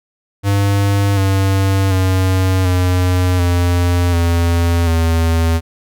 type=tone with pitch steps; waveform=square; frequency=100 / 96.82 / 93.74 / 90.75 / 87.86 / 85.07 / 82.36 Hz; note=G2 / G2 / F#2 / F#2 / F2 / F2 / E2; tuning=+35 / -21 / +23 / -33 / +11 / -45 / -1 cents; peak=-12 dBFS; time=0.43-5.61 s; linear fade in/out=50 ms; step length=740 ms; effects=none